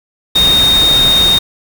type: tone in noise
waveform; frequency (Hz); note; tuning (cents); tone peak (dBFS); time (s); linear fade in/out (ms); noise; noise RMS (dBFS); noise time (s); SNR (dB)
sine; 3700; A#7; -14; -7; 0.35-1.39; 10; pink; -18; 0.35-1.39; +8
effects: none